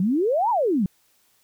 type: exponential two-way sweep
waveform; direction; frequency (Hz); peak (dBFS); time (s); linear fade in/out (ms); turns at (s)
sine; up then down; 172.9 to 998 to 172.9; -18; 0-0.86; 2; 0.5
effects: white hiss -63 dBFS RMS until 1.43 s